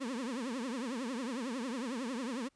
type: tone with vibrato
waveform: 35% pulse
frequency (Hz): 246.9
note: B3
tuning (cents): 0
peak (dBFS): -34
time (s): 0-2.49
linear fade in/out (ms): 20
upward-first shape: triangle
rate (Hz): 11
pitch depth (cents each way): 240
effects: pink hiss -75 dBFS RMS until 2.55 s + resampled to 22050 Hz